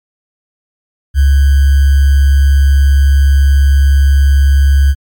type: tone with sample-and-hold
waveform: sine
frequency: 69.3 Hz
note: C#2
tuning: in tune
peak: -4 dBFS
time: 1.14-4.95 s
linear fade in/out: 50 ms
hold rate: 1575 Hz
effects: MP3 96 kbps